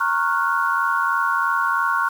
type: chord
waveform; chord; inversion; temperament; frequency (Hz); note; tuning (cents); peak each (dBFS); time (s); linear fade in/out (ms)
sine; Gb major seventh; first; equal with one note detuned; 932.3 / 1096 / 1396.9 / 1480; Bb5 / Db6 / F6 / Gb6; 0 / -20 / 0 / 0; -26 / -21 / -23 / -24; 0-2.09; 10
effects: 7-bit